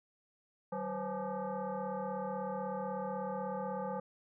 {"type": "tone with frequency modulation", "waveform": "sine", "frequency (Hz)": 154.9, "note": "D#3", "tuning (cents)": -7, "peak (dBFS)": -35, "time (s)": [0.72, 4], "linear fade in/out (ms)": 5, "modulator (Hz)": 346, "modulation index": 2.6, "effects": []}